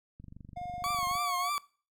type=click train; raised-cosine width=5 ms; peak=-35 dBFS; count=24; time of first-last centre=0.2-1.154 s; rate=24.1 Hz
type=tone with tremolo; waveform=triangle; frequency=713 Hz; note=F5; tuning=36 cents sharp; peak=-34 dBFS; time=0.56-1.5 s; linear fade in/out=10 ms; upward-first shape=sine; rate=17 Hz; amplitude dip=25%
type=tone with vibrato; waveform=40% pulse; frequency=1122 Hz; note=C#6; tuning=21 cents sharp; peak=-29 dBFS; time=0.84-1.58 s; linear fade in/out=0 ms; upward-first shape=triangle; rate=3.3 Hz; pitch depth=97 cents each way
effects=noise-tail reverb RT60 0.4 s tail -21 dB re dry